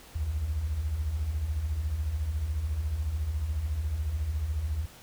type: beating tone pair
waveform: sine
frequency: 64.5 / 78.5 Hz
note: C2 / D#2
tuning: -24 / +16 cents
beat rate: 14 Hz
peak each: -36 / -28 dBFS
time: 0.15-4.86 s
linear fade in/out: 10 ms
effects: pink hiss -51 dBFS RMS until 5.02 s